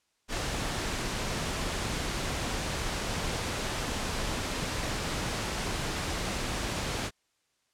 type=noise; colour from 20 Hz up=pink; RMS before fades=-32 dBFS; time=0.28-7.11 s; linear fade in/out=50 ms; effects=white hiss -74 dBFS RMS until 7.73 s + low-pass 8000 Hz 12 dB/octave